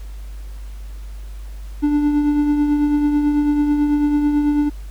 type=tone with tremolo; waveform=triangle; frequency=293.7 Hz; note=D4; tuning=in tune; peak=-10 dBFS; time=1.82-4.7 s; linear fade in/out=20 ms; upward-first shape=triangle; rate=9.1 Hz; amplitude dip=45%; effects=added 50 Hz sine -29 dBFS peak until 4.9 s + pink hiss -49 dBFS RMS until 4.9 s